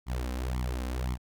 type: tone with flanger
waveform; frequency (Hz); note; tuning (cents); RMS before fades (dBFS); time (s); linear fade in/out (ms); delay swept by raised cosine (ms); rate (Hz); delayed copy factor
sawtooth; 62.6; B1; +24; -32; 0.06-1.18; 50; 0.9 to 3.9; 1.9; +0.95
effects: none

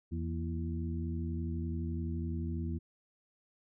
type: harmonic tone with a mistuned harmonic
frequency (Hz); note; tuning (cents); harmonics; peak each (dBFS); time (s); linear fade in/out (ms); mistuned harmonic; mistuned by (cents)
83.4; E2; +21; 1 / 2 / 3 / 4; -35 / -40 / -41 / -44; 0.11-2.79; 20; 3; -81
effects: none

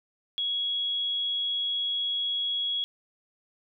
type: tone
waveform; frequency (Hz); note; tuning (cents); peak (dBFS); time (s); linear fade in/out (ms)
sine; 3332; G#7; +5; -26; 0.38-2.84; 0
effects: none

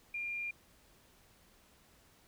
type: tone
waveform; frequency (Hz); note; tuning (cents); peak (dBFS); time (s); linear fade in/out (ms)
sine; 2400; D7; +37; -36; 0.14-0.51; 5
effects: pink hiss -65 dBFS RMS until 2.27 s

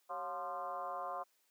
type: tone with frequency modulation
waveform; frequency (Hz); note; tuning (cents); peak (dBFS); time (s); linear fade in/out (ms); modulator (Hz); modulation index
sine; 880; A5; 0; -38; 0.09-1.24; 20; 165; 2.1
effects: white hiss -75 dBFS RMS until 1.5 s + high-pass 300 Hz 12 dB/octave

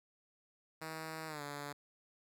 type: tone with pitch glide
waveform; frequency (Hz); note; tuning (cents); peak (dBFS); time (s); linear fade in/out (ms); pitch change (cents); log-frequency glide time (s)
5% pulse; 159.3 to 144.4; D#3 to D3; +41 to -29; -31; 0.81-1.73; 10; -170; 1.27-1.42
effects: none

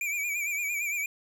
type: tone with vibrato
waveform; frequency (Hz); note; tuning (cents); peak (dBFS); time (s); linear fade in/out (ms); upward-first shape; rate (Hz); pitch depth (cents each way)
square; 2349; D7; 0; -29; 0.01-1.06; 2; sine; 8.8; 69
effects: none

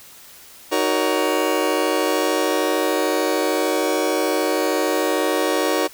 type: chord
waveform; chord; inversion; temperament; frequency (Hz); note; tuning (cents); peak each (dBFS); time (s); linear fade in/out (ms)
30% pulse; D# minor seventh; none; just; 311.1 / 373.4 / 466.7 / 560; D#4 / F#4 / A#4 / C#5; 0 / +16 / +2 / +18; -21; 0.71-5.88; 20
effects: white hiss -44 dBFS RMS until 5.93 s

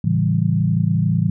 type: chord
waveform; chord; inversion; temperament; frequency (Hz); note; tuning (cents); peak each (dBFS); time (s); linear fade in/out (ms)
sine; A dominant seventh; none; equal; 110 / 138.59 / 164.81 / 196; A2 / C#3 / E3 / G3; 0 / 0 / 0 / 0; -20 / -22 / -18 / -23; 0.04-1.3; 5
effects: none

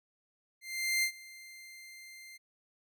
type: tone with ADSR envelope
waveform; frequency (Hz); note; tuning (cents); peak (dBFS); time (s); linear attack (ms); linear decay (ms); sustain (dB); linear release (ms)
sawtooth; 2093; C7; 0; -23; 0.61-2.38; 420; 84; -22; 20
effects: none

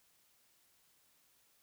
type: silence
effects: white hiss -71 dBFS RMS until 1.62 s

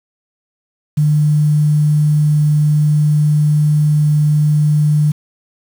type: tone with quantisation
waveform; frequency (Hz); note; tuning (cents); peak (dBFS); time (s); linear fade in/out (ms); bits
sine; 150.1; D3; +38; -9; 0.97-5.12; 10; 6
effects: none

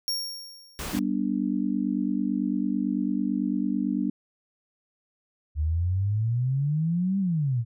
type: tone with exponential decay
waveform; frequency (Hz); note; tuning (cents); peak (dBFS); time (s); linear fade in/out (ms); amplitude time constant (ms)
40% pulse; 5550; F8; -12; -23; 0.08-1; 0; 200
type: noise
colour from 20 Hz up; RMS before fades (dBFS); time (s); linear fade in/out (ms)
pink; -34; 0.79-0.99; 0
type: chord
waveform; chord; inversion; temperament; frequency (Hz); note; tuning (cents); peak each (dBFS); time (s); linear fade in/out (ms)
sine; G major; none; just; 196 / 245 / 294; G3 / B3 / D4; 0 / -14 / +2; -28; 0.93-4.1; 5
type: exponential two-way sweep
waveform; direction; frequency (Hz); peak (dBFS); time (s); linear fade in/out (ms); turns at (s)
sine; up then down; 73.4 to 199.1 to 110.7; -22; 5.55-7.65; 50; 7.19
effects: none

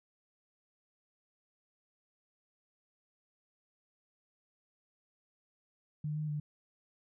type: tone with pitch steps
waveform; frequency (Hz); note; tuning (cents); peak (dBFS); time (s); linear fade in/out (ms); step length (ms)
sine; 150.8 / 153 / 148.9; D3 / D#3 / D3; +46 / -29 / +24; -33; 6.04-6.4; 5; 120
effects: none

